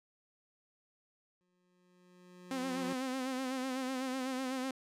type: tone with exponential growth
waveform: 25% pulse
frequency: 180 Hz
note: F#3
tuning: 47 cents flat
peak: -35 dBFS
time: 1.41-2.93 s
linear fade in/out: 0 ms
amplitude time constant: 330 ms
type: tone with vibrato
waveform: sawtooth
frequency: 260 Hz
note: C4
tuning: 11 cents flat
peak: -31 dBFS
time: 2.51-4.71 s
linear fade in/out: 2 ms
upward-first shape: sine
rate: 8 Hz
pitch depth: 51 cents each way
effects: low-pass 11000 Hz 12 dB/octave